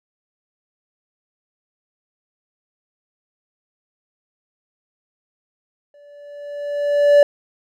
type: tone with exponential growth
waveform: triangle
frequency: 579 Hz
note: D5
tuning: 25 cents flat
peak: -4 dBFS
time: 5.94-7.23 s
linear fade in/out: 2 ms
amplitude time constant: 280 ms
effects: none